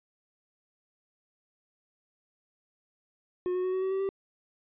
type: tone with pitch steps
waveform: triangle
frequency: 361.3 / 365.9 / 370.6 / 375.3 / 380.1 / 385 / 389.9 Hz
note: F#4 / F#4 / F#4 / F#4 / F#4 / G4 / G4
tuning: -41 / -19 / +3 / +25 / +47 / -31 / -9 cents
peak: -25 dBFS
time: 3.46-4.09 s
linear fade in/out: 0 ms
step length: 90 ms
effects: resampled to 8000 Hz